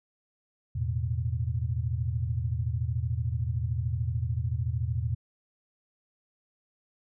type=chord; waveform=sine; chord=E suspended fourth; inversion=none; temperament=equal; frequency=82.41 / 110 / 123.47 Hz; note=E2 / A2 / B2; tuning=0 / 0 / 0 cents; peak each=-31 dBFS; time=0.75-5.15 s; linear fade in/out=10 ms; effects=none